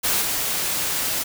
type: noise with level steps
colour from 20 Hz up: white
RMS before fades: -21 / -24 dBFS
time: 0.03-1.24 s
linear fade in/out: 20 ms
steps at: 0.21 s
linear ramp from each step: 10 ms
effects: none